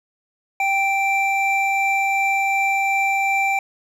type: tone pair together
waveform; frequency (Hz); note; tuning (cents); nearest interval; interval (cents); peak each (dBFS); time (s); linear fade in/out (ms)
triangle; 783.9 / 2349; G5 / D7; 0 / 0; octave + perfect fifth; 1900; -18; 0.6-3.59; 2
effects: none